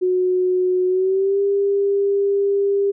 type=tone with pitch glide; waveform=sine; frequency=366.2 to 399.3 Hz; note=F#4 to G4; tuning=-18 to +32 cents; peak=-15 dBFS; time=0.01-2.92 s; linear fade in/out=20 ms; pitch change=+150 cents; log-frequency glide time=0.87-1.4 s; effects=none